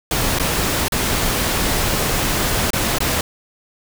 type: noise with dropouts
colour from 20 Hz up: pink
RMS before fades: -19 dBFS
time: 0.11-3.21 s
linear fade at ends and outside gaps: 2 ms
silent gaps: 0.387-0.397 / 0.883-0.921 / 2.705-2.732 / 2.985-3.004 s
effects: none